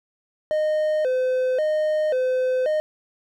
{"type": "tone with vibrato", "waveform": "triangle", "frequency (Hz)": 561, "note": "C#5", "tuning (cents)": 21, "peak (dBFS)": -17, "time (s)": [0.51, 2.8], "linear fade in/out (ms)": 0, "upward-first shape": "square", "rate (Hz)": 0.93, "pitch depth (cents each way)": 160, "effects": []}